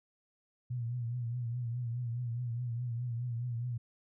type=tone with vibrato; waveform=sine; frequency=120 Hz; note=B2; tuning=49 cents flat; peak=-33 dBFS; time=0.7-3.78 s; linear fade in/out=10 ms; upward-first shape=triangle; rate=4.8 Hz; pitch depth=83 cents each way; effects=none